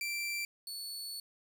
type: tone pair in turn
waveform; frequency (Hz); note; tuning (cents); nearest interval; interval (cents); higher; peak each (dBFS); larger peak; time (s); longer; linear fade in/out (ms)
sawtooth; 2349 / 4434; D7 / C#8; 0 / 0; major seventh; 1100; second; -31 / -37; first; 0.01-0.45 / 0.67-1.2; second; 2
effects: 11-bit